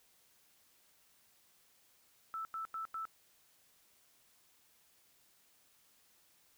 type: tone bursts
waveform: sine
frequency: 1318.5 Hz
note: E6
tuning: in tune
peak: -38 dBFS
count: 4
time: 2.34-3.053 s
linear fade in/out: 0 ms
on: 110 ms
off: 91 ms
effects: white hiss -69 dBFS RMS until 6.57 s